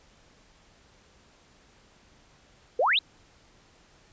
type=exponential sweep; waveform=sine; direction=up; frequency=440 to 4146 Hz; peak=-20 dBFS; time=2.79-2.99 s; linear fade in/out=5 ms; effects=pink hiss -59 dBFS RMS until 4.12 s + resampled to 16000 Hz

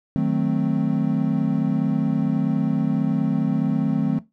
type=chord; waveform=triangle; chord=D# diminished seventh; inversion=none; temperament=equal; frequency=155.56 / 185 / 220 / 261.6 Hz; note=D#3 / F#3 / A3 / C4; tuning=0 / 0 / 0 / 0 cents; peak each=-22 dBFS; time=0.16-4.19 s; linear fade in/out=0 ms; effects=noise-tail reverb RT60 0.2 s tail -17 dB re dry

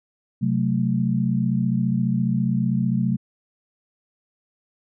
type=chord; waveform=sine; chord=F# diminished; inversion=second; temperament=equal; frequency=130.81 / 185 / 220 Hz; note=C3 / F#3 / A3; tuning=0 / 0 / 0 cents; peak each=-23 dBFS; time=0.41-3.17 s; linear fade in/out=20 ms; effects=none

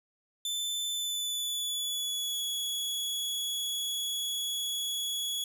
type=tone with pitch glide; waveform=sawtooth; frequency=3528 to 3367 Hz; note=A7 to G#7; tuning=+4 to +23 cents; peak=-28 dBFS; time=0.45-5.44 s; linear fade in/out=2 ms; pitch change=-81 cents; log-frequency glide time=0.9-2.45 s; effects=none

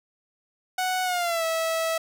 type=tone with pitch glide; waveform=sawtooth; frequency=740 to 651.7 Hz; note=F#5 to E5; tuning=0 to -20 cents; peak=-20 dBFS; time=0.78-1.98 s; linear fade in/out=5 ms; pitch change=-220 cents; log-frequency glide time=1.04-1.44 s; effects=none

